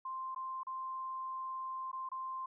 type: tone with dropouts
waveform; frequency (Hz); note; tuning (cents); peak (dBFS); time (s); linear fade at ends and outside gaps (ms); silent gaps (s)
sine; 1047; C6; +1; -38; 0.05-2.46; 5; 0.348-0.36 / 0.633-0.668 / 1.916-1.929 / 2.09-2.116
effects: none